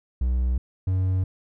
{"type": "tone pair in turn", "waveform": "triangle", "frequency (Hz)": [62.2, 93.37], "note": ["B1", "F#2"], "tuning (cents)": [13, 16], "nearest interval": "perfect fifth", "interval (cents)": 703, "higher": "second", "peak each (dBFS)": -18, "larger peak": "neither", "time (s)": [[0.21, 0.58], [0.87, 1.24]], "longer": "neither", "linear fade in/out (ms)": 5, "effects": []}